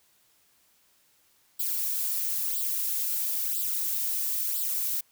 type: noise with flanger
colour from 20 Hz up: violet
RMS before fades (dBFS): -29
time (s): 1.59-5.01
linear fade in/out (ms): 10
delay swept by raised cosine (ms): 0.23 to 4.13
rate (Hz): 1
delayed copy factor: +0.85
effects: white hiss -65 dBFS RMS until 5.11 s